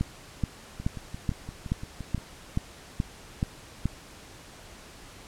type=two click trains; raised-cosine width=5 ms; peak=-24 / -13 dBFS; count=9 / 10; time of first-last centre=0.8-2.179 / 0.01-3.856 s; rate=5.8 / 2.34 Hz; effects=pink hiss -48 dBFS RMS until 5.27 s + low-pass 10000 Hz 12 dB/octave